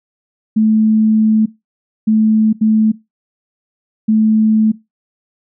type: tone bursts at uneven times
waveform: sine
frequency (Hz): 217.8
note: A3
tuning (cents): -17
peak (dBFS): -8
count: 4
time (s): 0.56-1.46 / 2.07-2.53 / 2.61-2.92 / 4.08-4.72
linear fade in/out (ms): 10
effects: noise-tail reverb RT60 0.2 s tail -19 dB re dry